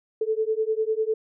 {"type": "beating tone pair", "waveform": "sine", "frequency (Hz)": [433.8, 443.8], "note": ["A4", "A4"], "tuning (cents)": [-25, 15], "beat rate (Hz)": 10, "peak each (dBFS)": -25, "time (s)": [0.21, 1.14], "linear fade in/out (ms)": 5, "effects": []}